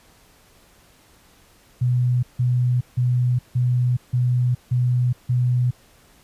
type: tone bursts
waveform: sine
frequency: 124 Hz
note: B2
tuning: 7 cents sharp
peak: -16 dBFS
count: 7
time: 1.81-5.71 s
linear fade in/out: 10 ms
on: 420 ms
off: 160 ms
effects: pink hiss -54 dBFS RMS until 6.23 s + resampled to 32000 Hz